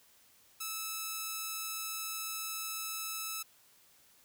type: tone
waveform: 5% pulse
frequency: 1306 Hz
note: E6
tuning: 17 cents flat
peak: -25 dBFS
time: 0.6-3.43 s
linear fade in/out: 10 ms
effects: white hiss -64 dBFS RMS until 4.24 s

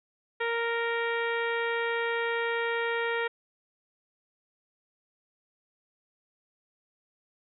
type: harmonic tone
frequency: 465.2 Hz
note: A#4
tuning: 4 cents flat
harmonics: 1 / 2 / 3 / 4 / 5 / 6 / 7 / 8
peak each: -30 / -35 / -35 / -33 / -38 / -45 / -44 / -49 dBFS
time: 0.4-3.28 s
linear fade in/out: 10 ms
effects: none

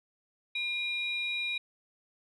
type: tone pair together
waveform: sine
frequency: 2411 / 3824 Hz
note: D7 / A#7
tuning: +45 / +43 cents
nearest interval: minor sixth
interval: 798 cents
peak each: -31 / -34 dBFS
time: 0.55-1.58 s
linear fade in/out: 5 ms
effects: tanh soft clip ceiling -24 dBFS

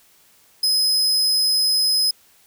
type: tone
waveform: 40% pulse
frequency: 5070 Hz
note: D#8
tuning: 32 cents sharp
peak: -15 dBFS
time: 0.63-2.11 s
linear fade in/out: 5 ms
effects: white hiss -55 dBFS RMS until 2.46 s

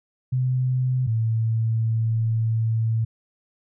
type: tone pair in turn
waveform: sine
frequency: 127.7 / 112.59 Hz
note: C3 / A2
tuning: -42 / +40 cents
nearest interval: major second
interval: 218 cents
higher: first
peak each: -19 dBFS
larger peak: neither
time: 0.32-1.07 / 1.07-3.05 s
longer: second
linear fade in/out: 10 ms
effects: none

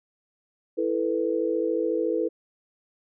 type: chord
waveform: sine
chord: E suspended fourth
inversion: none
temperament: equal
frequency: 329.6 / 440 / 493.9 Hz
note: E4 / A4 / B4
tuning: 0 / 0 / 0 cents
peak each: -27 dBFS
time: 0.77-2.29 s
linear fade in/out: 20 ms
effects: none

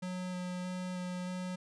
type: tone with vibrato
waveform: square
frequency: 181.7 Hz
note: F#3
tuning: 31 cents flat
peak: -37 dBFS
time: 0.02-1.56 s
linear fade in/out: 10 ms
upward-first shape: square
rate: 1.6 Hz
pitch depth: 9 cents each way
effects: resampled to 22050 Hz

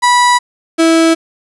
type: tone pair in turn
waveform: 35% pulse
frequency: 979 / 327.4 Hz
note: B5 / E4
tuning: -15 / -12 cents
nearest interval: octave + perfect fifth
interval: 1897 cents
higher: first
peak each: -5 dBFS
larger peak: neither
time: 0.02-0.39 / 0.78-1.15 s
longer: neither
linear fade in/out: 20 ms
effects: resampled to 24000 Hz + 7-bit

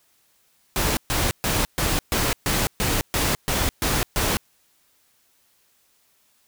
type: noise bursts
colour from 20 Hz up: pink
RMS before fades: -22 dBFS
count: 11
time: 0.76-4.37 s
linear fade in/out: 0 ms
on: 210 ms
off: 130 ms
effects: white hiss -63 dBFS RMS until 6.47 s

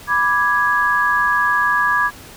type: chord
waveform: sine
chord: G# diminished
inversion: first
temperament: equal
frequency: 987.8 / 1174.7 / 1661.2 Hz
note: B5 / D6 / G#6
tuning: 0 / 0 / 0 cents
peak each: -20 / -19 / -16 dBFS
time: 0.07-2.11 s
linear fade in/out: 50 ms
effects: pink hiss -39 dBFS RMS until 2.36 s

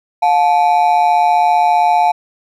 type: ring-modulated tone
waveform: triangle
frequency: 791 Hz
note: G5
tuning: 15 cents sharp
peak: -4 dBFS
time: 0.22-2.12 s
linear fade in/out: 10 ms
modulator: 77.6 Hz
effects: none

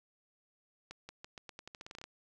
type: accelerating click train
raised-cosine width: 0.2 ms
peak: -29 dBFS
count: 15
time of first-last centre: 0.91-2.04 s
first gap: 180 ms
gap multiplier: 0.86
effects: none

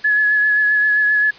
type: tone with vibrato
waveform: sine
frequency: 1700 Hz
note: G#6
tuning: 40 cents sharp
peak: -12 dBFS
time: 0.04-1.31 s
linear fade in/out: 10 ms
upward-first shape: triangle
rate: 7.6 Hz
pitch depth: 25 cents each way
effects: white hiss -41 dBFS RMS until 1.38 s + resampled to 11025 Hz

